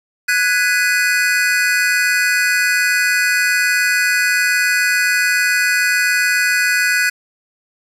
square chord, G# minor seventh, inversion third, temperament equal with one note detuned, 1480 / 1661.2 / 2002 / 2489 Hz, F#6 / G#6 / B6 / D#7, 0 / 0 / +23 / 0 cents, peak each -17 / -20 / -22 / -21 dBFS, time 0.28-7.1 s, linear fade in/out 10 ms, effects low-pass 12000 Hz 12 dB/octave + 7-bit

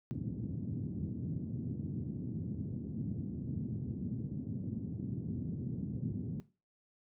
pink band-pass noise, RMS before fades -39 dBFS, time 0.11-6.4 s, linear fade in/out 0 ms, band 100 to 260 Hz, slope 24 dB/octave, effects noise-tail reverb RT60 0.3 s tail -17 dB re dry

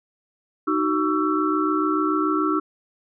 sine tone cluster, 308.9 / 375.8 / 1127 / 1332 Hz, D#4 / F#4 / C#6 / E6, -12 / +27 / +28 / +18 cents, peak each -22 / -26 / -28 / -24 dBFS, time 0.67-2.6 s, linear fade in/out 10 ms, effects none

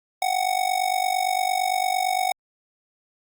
square tone with amplitude modulation, 744 Hz, F#5, 9 cents sharp, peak -18 dBFS, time 0.22-2.32 s, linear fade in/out 2 ms, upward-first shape sine, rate 48.8 Hz, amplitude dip 85%, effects Opus 48 kbps

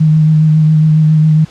sine tone with vibrato, 155.56 Hz, D#3, in tune, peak -5 dBFS, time 0-1.45 s, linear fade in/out 10 ms, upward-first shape sine, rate 7.3 Hz, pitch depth 21 cents each way, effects pink hiss -39 dBFS RMS until 1.5 s + low-pass 6000 Hz 12 dB/octave

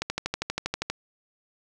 click train, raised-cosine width 0.2 ms, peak -10 dBFS, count 12, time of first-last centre 0.02-0.9 s, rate 12.5 Hz, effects none

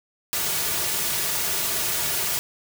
white noise with comb filter, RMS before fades -25 dBFS, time 0.33-2.39 s, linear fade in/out 0 ms, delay 3.8 ms, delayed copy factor -0.6, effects none

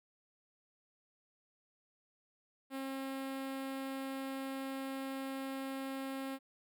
sawtooth tone with notch filter, 268.8 Hz, C4, 47 cents sharp, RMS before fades -41 dBFS, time 2.7-6.39 s, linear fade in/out 50 ms, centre 6100 Hz, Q 1.4, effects none

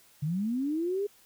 sine linear sweep, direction up, 140 to 416.4 Hz, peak -27 dBFS, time 0.22-1.07 s, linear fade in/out 10 ms, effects white hiss -60 dBFS RMS until 1.25 s

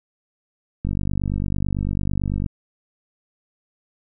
click train, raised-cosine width 5 ms, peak -12 dBFS, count 80, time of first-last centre 0.85-2.462 s, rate 49 Hz, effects none

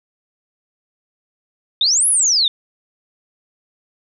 sine exponential two-way sweep, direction up then down, 3520 to 11290 to 3520 Hz, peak -12 dBFS, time 1.81-2.48 s, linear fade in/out 2 ms, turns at 2.08 s, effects none

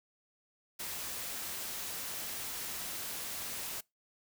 white noise, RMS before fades -40 dBFS, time 0.79-3.81 s, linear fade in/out 10 ms, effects noise-tail reverb RT60 0.2 s tail -24 dB re dry

